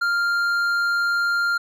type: tone with hard clipping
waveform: sine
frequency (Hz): 1396.9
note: F6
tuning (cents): 0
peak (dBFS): -20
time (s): 0.01-1.58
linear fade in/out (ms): 10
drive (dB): 6
effects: none